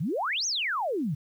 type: exponential two-way sweep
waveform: sine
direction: up then down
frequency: 130.81 to 6645 to 130.81 Hz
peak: -26 dBFS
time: 0-1.15 s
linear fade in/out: 10 ms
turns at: 0.46 s
effects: 10-bit